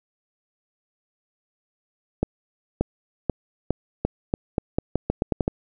accelerating click train, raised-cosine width 2 ms, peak -7 dBFS, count 14, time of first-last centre 2.23-5.479 s, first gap 580 ms, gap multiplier 0.84, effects none

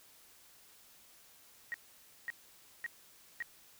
sine tone bursts, 1886 Hz, A#6, 20 cents sharp, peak -35 dBFS, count 4, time 1.72-3.424 s, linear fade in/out 0 ms, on 21 ms, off 540 ms, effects white hiss -61 dBFS RMS until 3.79 s

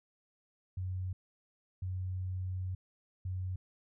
sine tone bursts at uneven times, 92.5 Hz, F#2, in tune, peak -34 dBFS, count 3, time 0.77-1.13 / 1.82-2.75 / 3.25-3.56 s, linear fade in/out 5 ms, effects none

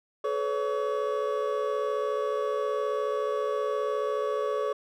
triangle tone cluster, 429.4 / 504 / 563 / 1131 Hz, A4 / B4 / C#5 / C#6, -42 / +35 / +27 / +34 cents, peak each -28 / -32 / -29 / -32 dBFS, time 0.24-4.73 s, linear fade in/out 5 ms, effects none

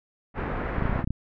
pink low-pass noise, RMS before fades -30 dBFS, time 0.34-1.05 s, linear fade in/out 50 ms, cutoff 1900 Hz, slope 24 dB/octave
clicks, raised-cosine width 5 ms, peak -15 dBFS, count 10, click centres 0.783 / 0.823 / 0.855 / 0.896 / 0.928 / 0.96 / 0.991 / 1.042 / 1.075 / 1.106 s
effects none

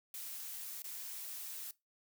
blue noise with dropouts, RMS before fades -45 dBFS, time 0.14-1.71 s, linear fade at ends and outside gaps 2 ms, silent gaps 0.821-0.842 s, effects noise-tail reverb RT60 0.2 s tail -20 dB re dry

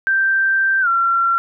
sine tone with pitch glide, 1568 to 1365 Hz, G6 to F6, 0 to -40 cents, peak -13 dBFS, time 0.07-1.38 s, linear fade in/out 0 ms, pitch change -240 cents, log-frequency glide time 0.81-0.88 s, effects none

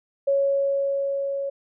sine tone with level ramp, 554.4 Hz, C#5, in tune, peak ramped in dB -17 to -25 dBFS, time 0.27-1.5 s, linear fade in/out 10 ms, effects none

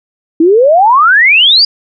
sine exponential sweep, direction up, 311.1 to 4930 Hz, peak -3 dBFS, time 0.4-1.65 s, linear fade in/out 5 ms, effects none

